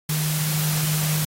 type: tone in noise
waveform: sine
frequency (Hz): 154.2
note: D#3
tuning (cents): -15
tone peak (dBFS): -22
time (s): 0.09-1.25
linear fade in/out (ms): 5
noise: white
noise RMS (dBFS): -27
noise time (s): 0.09-1.25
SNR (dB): +2
effects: AAC 48 kbps